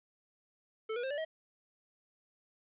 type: tone with pitch steps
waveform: square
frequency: 440 / 482.6 / 529.3 / 580.6 / 636.8 Hz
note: A4 / B4 / C5 / D5 / D#5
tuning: 0 / -40 / +20 / -20 / +40 cents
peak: -35 dBFS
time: 0.89-1.25 s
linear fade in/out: 10 ms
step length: 72 ms
effects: resampled to 8000 Hz + 11-bit